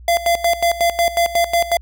square tone with tremolo, 684 Hz, F5, 36 cents flat, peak -13 dBFS, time 0.08-1.77 s, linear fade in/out 2 ms, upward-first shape square, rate 5.5 Hz, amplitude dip 80%, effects added 60 Hz sine -36 dBFS peak until 1.81 s

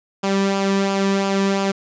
sawtooth tone with flanger, 196 Hz, G3, in tune, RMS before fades -19 dBFS, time 0.23-1.72 s, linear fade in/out 10 ms, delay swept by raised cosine 0.5 to 1.46 ms, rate 2.9 Hz, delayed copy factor -0.5, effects resampled to 16000 Hz + 8-bit

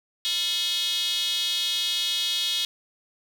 square tone with high-pass filter, 195.6 Hz, G3, 4 cents flat, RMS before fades -26 dBFS, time 0.25-2.65 s, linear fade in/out 0 ms, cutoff 3500 Hz, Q 7.4, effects none

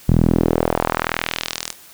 sawtooth tone with band-pass filter sweep, 40.97 Hz, E1, 10 cents flat, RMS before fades -19 dBFS, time 0.08-1.73 s, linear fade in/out 10 ms, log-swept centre 140 to 8000 Hz, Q 1.3, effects white hiss -44 dBFS RMS until 1.93 s

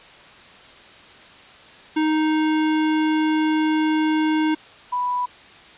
square / sine tone pair in turn, 311.1 / 987.7 Hz, D#4 / B5, 0 / 0 cents, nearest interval octave + minor sixth, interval 2000 cents, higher second, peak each -18 / -20 dBFS, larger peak first, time 1.96-4.55 / 4.92-5.26 s, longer first, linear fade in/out 10 ms, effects white hiss -45 dBFS RMS until 5.77 s + resampled to 8000 Hz

